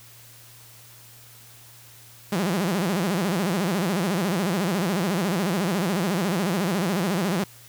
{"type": "tone with vibrato", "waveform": "sawtooth", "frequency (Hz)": 185, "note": "F#3", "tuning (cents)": 0, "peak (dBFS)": -18, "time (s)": [2.32, 7.44], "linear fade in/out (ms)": 5, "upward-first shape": "sine", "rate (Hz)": 14, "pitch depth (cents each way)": 210, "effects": ["added 117 Hz sine -52 dBFS peak until 7.68 s", "white hiss -49 dBFS RMS until 7.68 s"]}